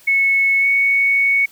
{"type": "tone with pitch glide", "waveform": "sine", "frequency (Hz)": [2200, 2222], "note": ["C#7", "C#7"], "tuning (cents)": [-14, 4], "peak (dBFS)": -12, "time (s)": [0.07, 1.46], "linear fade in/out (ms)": 10, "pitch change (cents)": 18, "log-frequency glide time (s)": [0.6, 0.66], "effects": ["white hiss -48 dBFS RMS until 1.51 s"]}